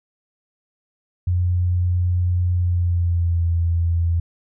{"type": "tone with pitch glide", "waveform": "sine", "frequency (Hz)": [89.1, 84.54], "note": ["F2", "E2"], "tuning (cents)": [35, 44], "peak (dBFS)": -16, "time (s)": [1.27, 4.2], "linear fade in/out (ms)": 5, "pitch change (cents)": -91, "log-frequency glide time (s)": [2.54, 3.46], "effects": []}